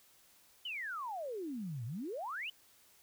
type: exponential two-way sweep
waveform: sine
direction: down then up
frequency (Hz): 3105 to 108.3 to 3105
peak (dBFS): -38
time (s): 0.65-2.5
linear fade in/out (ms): 5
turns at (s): 1.85
effects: white hiss -65 dBFS RMS until 3.02 s